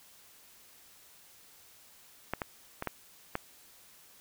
clicks, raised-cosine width 0.5 ms, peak -16 / -18 / -20 / -17 / -16 dBFS, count 5, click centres 2.336 / 2.418 / 2.824 / 2.873 / 3.354 s, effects white hiss -58 dBFS RMS until 4.2 s

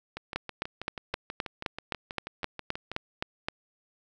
two click trains, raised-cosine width 0.3 ms, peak -13 / -20 dBFS, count 13 / 18, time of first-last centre 0.36-3.485 / 0.17-2.916 s, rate 3.84 / 6.19 Hz, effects none

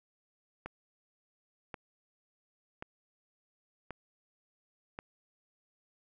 click train, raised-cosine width 0.5 ms, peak -25 dBFS, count 5, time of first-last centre 0.66-4.989 s, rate 0.924 Hz, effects none

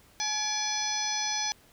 harmonic tone with a mistuned harmonic, 850 Hz, G#5, 40 cents sharp, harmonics 1 / 2 / 3 / 4 / 5 / 6 / 7, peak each -35 / -40 / -38 / -38 / -38 / -34 / -32 dBFS, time 0.2-1.52 s, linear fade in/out 0 ms, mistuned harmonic 3, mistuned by -140 cents, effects pink hiss -59 dBFS RMS until 1.72 s

